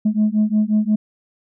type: beating tone pair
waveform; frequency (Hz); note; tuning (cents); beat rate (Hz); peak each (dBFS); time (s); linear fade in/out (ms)
sine; 210.4 / 216; G#3 / A3; +23 / -32; 5.6; -16; 0.05-0.96; 10
effects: tanh soft clip ceiling -10 dBFS